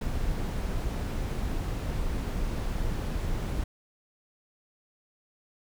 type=noise; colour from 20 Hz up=brown; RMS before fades=-30 dBFS; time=0.01-3.64 s; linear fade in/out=5 ms; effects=none